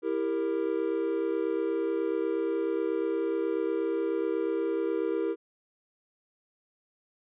triangle chord, E diminished, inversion none, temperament equal with one note detuned, 329.6 / 397.2 / 466.2 Hz, E4 / G4 / Bb4, 0 / +23 / 0 cents, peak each -29 dBFS, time 0.02-5.36 s, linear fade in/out 50 ms, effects resampled to 8000 Hz

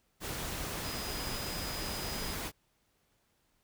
sine tone in noise, 4978 Hz, D#8, in tune, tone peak -43 dBFS, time 0.82-2.36 s, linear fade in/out 50 ms, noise pink, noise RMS -38 dBFS, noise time 0.2-2.52 s, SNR -8 dB, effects pink hiss -74 dBFS RMS until 3.63 s

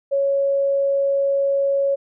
sine tone, 554.4 Hz, C#5, in tune, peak -16 dBFS, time 0.11-1.96 s, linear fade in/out 20 ms, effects none

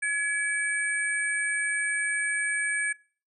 sine tone cluster, 1689 / 2297 / 8650 Hz, G#6 / D7 / C#9, +29 / -39 / -43 cents, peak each -27 / -31 / -33 dBFS, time 0.02-2.93 s, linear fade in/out 10 ms, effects noise-tail reverb RT60 0.4 s tail -22 dB re dry

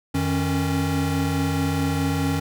square tone cluster, 90 / 157.1 / 274.7 Hz, F#2 / D#3 / C#4, -47 / +17 / -16 cents, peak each -27 / -26 / -25 dBFS, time 0.14-2.4 s, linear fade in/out 10 ms, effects none

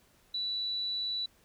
sine tone, 3951 Hz, B7, in tune, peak -31 dBFS, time 0.34-1.26 s, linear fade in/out 5 ms, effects pink hiss -65 dBFS RMS until 1.44 s

